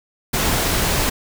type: noise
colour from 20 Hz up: pink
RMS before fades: -19 dBFS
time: 0.33-1.1 s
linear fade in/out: 10 ms
effects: none